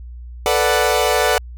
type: chord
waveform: sawtooth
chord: B minor seventh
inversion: third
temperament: equal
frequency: 440 / 493.9 / 587.3 / 740 Hz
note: A4 / B4 / D5 / F#5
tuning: 0 / 0 / 0 / 0 cents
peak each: -16 dBFS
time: 0.46-1.38 s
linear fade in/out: 0 ms
effects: added 60 Hz sine -31 dBFS peak until 1.57 s

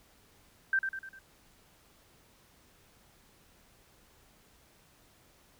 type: tone with echo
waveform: sine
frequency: 1565 Hz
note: G6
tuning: 3 cents flat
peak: -24 dBFS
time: 0.73-0.79 s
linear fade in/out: 2 ms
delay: 100 ms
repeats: 4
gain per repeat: -6 dB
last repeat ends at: 1.19 s
effects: pink hiss -63 dBFS RMS until 5.59 s

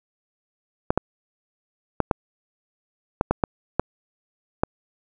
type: clicks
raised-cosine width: 1 ms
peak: -4 dBFS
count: 9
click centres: 0.905 / 0.976 / 2.003 / 2.112 / 3.211 / 3.31 / 3.438 / 3.796 / 4.635 s
effects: none

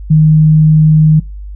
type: tone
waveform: sine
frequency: 155.56 Hz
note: D#3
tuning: in tune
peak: -3 dBFS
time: 0.1-1.2 s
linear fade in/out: 10 ms
effects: noise-tail reverb RT60 0.3 s tail -25 dB re dry + added 50 Hz sine -23 dBFS peak until 1.55 s

